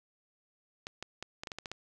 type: clicks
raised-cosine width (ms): 0.2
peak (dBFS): -22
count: 9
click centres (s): 0.869 / 1.026 / 1.226 / 1.435 / 1.472 / 1.518 / 1.586 / 1.658 / 1.716
effects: none